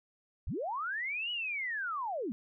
sine linear two-way sweep, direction up then down, 32 to 2960 to 197.3 Hz, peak -33 dBFS, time 0.47-2.32 s, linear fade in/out 0 ms, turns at 1.31 s, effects none

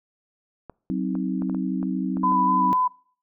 clicks, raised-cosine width 1 ms, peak -24 dBFS, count 9, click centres 0.697 / 1.153 / 1.421 / 1.497 / 1.547 / 1.829 / 2.17 / 2.234 / 2.321 s
sine chord, C diminished, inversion second, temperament just, 188.37 / 261.6 / 314 Hz, Gb3 / C4 / Eb4, +31 / 0 / +16 cents, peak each -26 / -27 / -30 dBFS, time 0.9-2.73 s, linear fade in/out 0 ms
sine tone with vibrato, 1000 Hz, B5, 21 cents sharp, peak -18 dBFS, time 2.23-2.88 s, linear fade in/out 10 ms, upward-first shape square, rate 4 Hz, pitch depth 14 cents each way
effects noise-tail reverb RT60 0.5 s tail -25 dB re dry

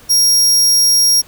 sawtooth tone, 5600 Hz, F8, 4 cents sharp, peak -6 dBFS, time 0.09-1.22 s, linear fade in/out 20 ms, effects pink hiss -43 dBFS RMS until 1.27 s

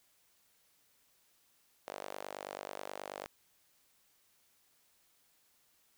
sawtooth tone with high-pass filter, 49.29 Hz, G1, 10 cents sharp, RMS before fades -45 dBFS, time 1.87-3.26 s, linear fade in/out 0 ms, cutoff 590 Hz, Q 2.1, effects white hiss -71 dBFS RMS until 5.97 s

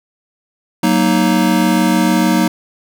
square chord, D# minor, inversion first, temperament just, 186.68 / 233.3 / 311.1 Hz, F#3 / A#3 / D#4, +16 / +2 / 0 cents, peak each -16 dBFS, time 0.83-2.48 s, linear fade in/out 5 ms, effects none

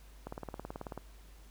click train, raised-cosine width 1 ms, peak -26 dBFS, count 14, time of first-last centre 0.27-0.977 s, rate 18.4 Hz, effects added 50 Hz sine -52 dBFS peak until 1.5 s + pink hiss -62 dBFS RMS until 1.5 s

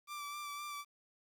sawtooth tone with vibrato, 1170 Hz, D6, 7 cents flat, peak -38 dBFS, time 0.07-0.85 s, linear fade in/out 50 ms, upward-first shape sine, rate 3.9 Hz, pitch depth 23 cents each way, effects 11-bit

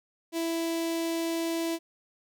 sawtooth tone with notch filter, 331.2 Hz, E4, 8 cents sharp, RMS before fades -30 dBFS, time 0.32-1.79 s, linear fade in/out 50 ms, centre 1400 Hz, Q 1.2, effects none

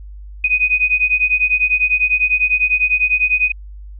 sine beating tone pair, 2489 / 2499 Hz, D#7 / D#7, 0 / +7 cents, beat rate 10 Hz, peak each -16 / -15 dBFS, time 0.44-3.52 s, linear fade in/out 5 ms, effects added 50 Hz sine -31 dBFS peak until 3.99 s

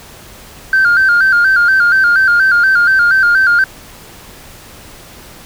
sine tone with vibrato, 1480 Hz, F#6, in tune, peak -5 dBFS, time 0.73-3.64 s, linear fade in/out 2 ms, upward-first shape square, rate 4.2 Hz, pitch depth 80 cents each way, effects tanh soft clip ceiling -4 dBFS + pink hiss -36 dBFS RMS until 5.45 s

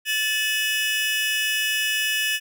40% pulse tone cluster, 1742 / 2561 / 2942 Hz, A6 / D#7 / F#7, -18 / +49 / -11 cents, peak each -25 dBFS, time 0.05-2.4 s, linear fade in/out 50 ms, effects none

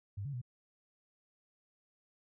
sine tone with pitch steps, 100 / 141.3 / 123 Hz, G2 / C#3 / B2, +35 / +34 / -7 cents, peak -37 dBFS, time 0.17-0.416 s, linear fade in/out 10 ms, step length 82 ms, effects none

